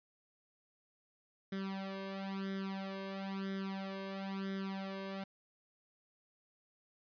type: tone with flanger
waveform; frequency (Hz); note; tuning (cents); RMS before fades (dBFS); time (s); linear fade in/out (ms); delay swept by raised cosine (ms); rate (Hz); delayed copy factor
sawtooth; 193.8; G3; -20; -41; 1.52-5.24; 5; 0.56 to 1.86; 1; +1
effects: resampled to 11025 Hz